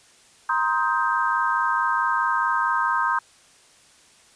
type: chord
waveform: sine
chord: C minor seventh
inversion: third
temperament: just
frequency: 941.9 / 1046.5 / 1255.8 / 1569.8 Hz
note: Bb5 / C6 / Eb6 / G6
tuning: +18 / 0 / +16 / +2 cents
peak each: -25 dBFS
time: 0.49-3.19 s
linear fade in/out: 5 ms
effects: white hiss -54 dBFS RMS until 4.35 s + resampled to 22050 Hz

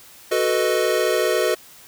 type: chord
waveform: square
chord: B dominant seventh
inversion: second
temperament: equal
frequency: 370 / 440 / 493.9 / 622.3 Hz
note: F#4 / A4 / B4 / D#5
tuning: 0 / 0 / 0 / 0 cents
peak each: -24 dBFS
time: 0.31-1.55 s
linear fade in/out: 10 ms
effects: white hiss -46 dBFS RMS until 1.87 s

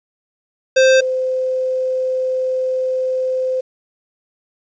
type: tone pair in turn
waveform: square / sine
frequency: 523.3 / 515.8 Hz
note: C5 / C5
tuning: 0 / -25 cents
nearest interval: unison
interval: 25 cents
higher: first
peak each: -9 / -16 dBFS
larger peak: first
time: 0.76-1.01 / 1.01-3.61 s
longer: second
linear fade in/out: 10 ms
effects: resampled to 16000 Hz + 8-bit

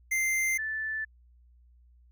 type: tone pair in turn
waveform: square / sine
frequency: 2087 / 1755 Hz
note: C7 / A6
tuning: -5 / -5 cents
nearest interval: minor third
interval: 300 cents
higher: first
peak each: -26 / -30 dBFS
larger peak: first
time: 0.11-0.58 / 0.58-1.05 s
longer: neither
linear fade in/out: 10 ms
effects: added 60 Hz sine -56 dBFS peak until 2.11 s

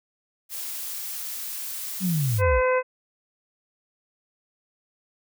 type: noise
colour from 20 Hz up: blue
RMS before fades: -33 dBFS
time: 0.49-2.42 s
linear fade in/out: 50 ms
type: linear sweep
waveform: sine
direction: down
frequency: 196 to 48.39 Hz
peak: -21 dBFS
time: 2-2.62 s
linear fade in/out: 50 ms
type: harmonic tone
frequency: 510 Hz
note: C5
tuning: 44 cents flat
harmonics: 1 / 2 / 3 / 4 / 5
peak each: -20 / -26 / -30 / -32 / -34 dBFS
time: 2.38-2.83 s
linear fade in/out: 50 ms
effects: none

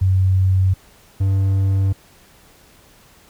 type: tone pair in turn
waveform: sine / triangle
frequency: 94.1 / 96.91 Hz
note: F#2 / G2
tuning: +30 / -19 cents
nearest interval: minor second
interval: 51 cents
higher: second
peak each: -12 dBFS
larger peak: neither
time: 0.01-0.74 / 1.2-1.93 s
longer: neither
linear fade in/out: 10 ms
effects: pink hiss -50 dBFS RMS until 3.29 s

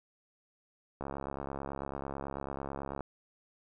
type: click train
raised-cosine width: 1 ms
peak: -24 dBFS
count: 139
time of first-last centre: 1.01-3.007 s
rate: 69.1 Hz
effects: none

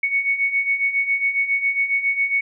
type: beating tone pair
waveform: sine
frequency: 2217 / 2224.3 Hz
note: C#7 / C#7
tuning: 0 / +5 cents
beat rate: 7.3 Hz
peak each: -24 / -19 dBFS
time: 0.03-2.41 s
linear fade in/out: 5 ms
effects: none

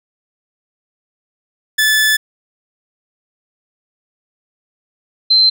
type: tone pair in turn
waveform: sawtooth / sine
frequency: 1737 / 4104 Hz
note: A6 / C8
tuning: -23 / -34 cents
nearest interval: octave + minor third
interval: 1489 cents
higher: second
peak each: -7 dBFS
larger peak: neither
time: 1.78-2.17 / 5.3-5.5 s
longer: first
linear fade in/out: 10 ms
effects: none

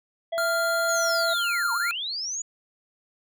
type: harmonic tone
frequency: 666 Hz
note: E5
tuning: 18 cents sharp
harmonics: 1 / 3 / 5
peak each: -25 / -44 / -42 dBFS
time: 0.32-1.34 s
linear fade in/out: 10 ms
type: tone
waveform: square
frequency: 1396.9 Hz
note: F6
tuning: in tune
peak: -25 dBFS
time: 0.38-1.91 s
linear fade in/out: 0 ms
type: linear two-way sweep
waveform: sine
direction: down then up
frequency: 6970 to 880 to 6970 Hz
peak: -28 dBFS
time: 0.88-2.42 s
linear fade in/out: 5 ms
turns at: 1.73 s
effects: none

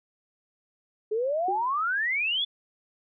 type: exponential sweep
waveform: sine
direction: up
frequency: 415.3 to 3520 Hz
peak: -24 dBFS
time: 1.11-2.45 s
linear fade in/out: 10 ms
type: tone with exponential decay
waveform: sine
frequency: 370 Hz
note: F#4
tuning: in tune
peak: -26 dBFS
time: 1.48-1.71 s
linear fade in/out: 5 ms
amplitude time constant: 48 ms
effects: none

